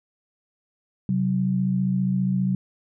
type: tone pair together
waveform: sine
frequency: 132.7 / 187.67 Hz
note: C3 / F#3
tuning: +25 / +25 cents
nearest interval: tritone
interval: 600 cents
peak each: -25 / -21 dBFS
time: 1.09-2.55 s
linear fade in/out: 2 ms
effects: none